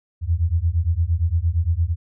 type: beating tone pair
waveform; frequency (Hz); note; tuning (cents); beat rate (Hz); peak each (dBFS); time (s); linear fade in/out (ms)
sine; 79.9 / 88.6; D#2 / F2; +47 / +25; 8.7; -20; 0.21-1.96; 50
effects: none